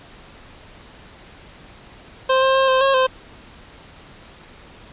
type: tone with pitch steps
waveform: 25% pulse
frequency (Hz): 524 / 530 / 533 / 522 / 543 / 519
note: C5 / C5 / C5 / C5 / C#5 / C5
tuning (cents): +2 / +22 / +32 / -4 / -36 / -14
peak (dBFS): -10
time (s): 2.29-3.07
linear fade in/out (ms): 10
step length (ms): 130
effects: pink hiss -44 dBFS RMS until 4.92 s + resampled to 8000 Hz

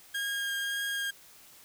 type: tone with vibrato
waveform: 30% pulse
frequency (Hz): 1622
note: G#6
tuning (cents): -41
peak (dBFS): -28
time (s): 0.14-1.11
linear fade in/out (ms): 10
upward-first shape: triangle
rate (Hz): 1.8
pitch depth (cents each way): 11
effects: white hiss -55 dBFS RMS until 1.64 s

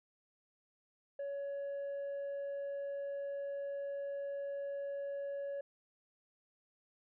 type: tone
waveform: sine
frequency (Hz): 561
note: C#5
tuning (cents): +21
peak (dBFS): -35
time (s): 1.19-5.61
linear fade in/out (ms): 5
effects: tanh soft clip ceiling -37 dBFS

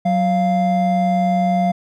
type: tone pair together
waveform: triangle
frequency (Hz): 185.2 / 695.4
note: F#3 / F5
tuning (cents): +2 / -8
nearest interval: octave + major seventh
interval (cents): 2290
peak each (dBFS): -15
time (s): 0.05-1.72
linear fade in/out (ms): 10
effects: none

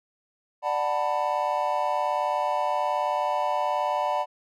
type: chord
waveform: triangle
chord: B minor seventh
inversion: first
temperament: just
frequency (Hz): 592.7 / 740.8 / 889 / 987.8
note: D5 / F#5 / A5 / B5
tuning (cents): +16 / +2 / +18 / 0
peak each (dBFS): -27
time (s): 0.62-4.26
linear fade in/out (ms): 50
effects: none

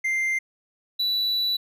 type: tone pair in turn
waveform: triangle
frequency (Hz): 2093 / 3951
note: C7 / B7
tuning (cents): 0 / 0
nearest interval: major seventh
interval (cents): 1100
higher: second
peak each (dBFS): -20 / -20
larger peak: neither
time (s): 0.04-0.39 / 0.99-1.57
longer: second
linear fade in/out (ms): 10
effects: none

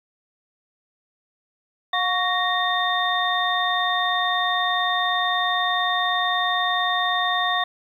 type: tone cluster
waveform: sine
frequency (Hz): 720 / 1117 / 1860 / 3629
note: F#5 / C#6 / A#6 / A#7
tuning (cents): -47 / +13 / -4 / -47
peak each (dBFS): -25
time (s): 1.93-7.64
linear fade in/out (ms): 5
effects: 9-bit

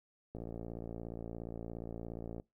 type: click train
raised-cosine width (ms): 2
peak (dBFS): -30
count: 118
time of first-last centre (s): 0.35-2.399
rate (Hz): 57.1
effects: noise-tail reverb RT60 0.2 s tail -23 dB re dry

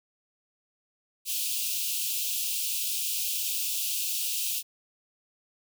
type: high-pass noise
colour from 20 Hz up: white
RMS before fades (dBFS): -30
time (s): 1.25-4.63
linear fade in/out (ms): 50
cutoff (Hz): 2500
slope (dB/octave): 96
effects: none

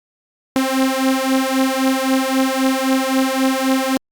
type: beating tone pair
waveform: sawtooth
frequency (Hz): 262.4 / 266.2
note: C4 / C4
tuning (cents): +5 / +30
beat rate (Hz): 3.8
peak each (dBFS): -14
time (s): 0.56-3.97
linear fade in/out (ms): 0
effects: Opus 48 kbps

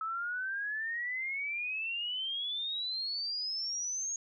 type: exponential sweep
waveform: sine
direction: up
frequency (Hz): 1290 to 6645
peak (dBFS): -33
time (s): 0.01-4.16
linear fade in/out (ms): 2
effects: none

